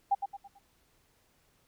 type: tone with echo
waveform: sine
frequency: 798 Hz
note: G5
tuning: 31 cents sharp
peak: -22 dBFS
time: 0.11-0.15 s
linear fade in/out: 10 ms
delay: 110 ms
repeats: 4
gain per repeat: -8 dB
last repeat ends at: 0.59 s
effects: pink hiss -69 dBFS RMS until 1.67 s